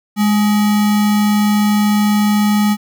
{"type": "tone with sample-and-hold", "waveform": "sine", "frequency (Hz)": 208.1, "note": "G#3", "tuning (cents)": 4, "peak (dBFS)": -10, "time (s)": [0.16, 2.77], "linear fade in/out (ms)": 50, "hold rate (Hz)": 1050, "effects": []}